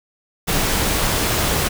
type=noise; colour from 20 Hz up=pink; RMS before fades=-19 dBFS; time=0.47-1.69 s; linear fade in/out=20 ms; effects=none